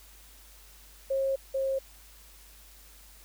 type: tone pair in turn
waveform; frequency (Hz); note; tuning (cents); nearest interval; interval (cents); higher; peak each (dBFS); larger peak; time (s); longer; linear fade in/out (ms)
sine; 540 / 536.9; C#5 / C5; -45 / +45; unison; 10; first; -25 / -26; first; 1.1-1.36 / 1.54-1.79; first; 10
effects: added 50 Hz sine -54 dBFS peak until 3.24 s + white hiss -55 dBFS RMS until 3.24 s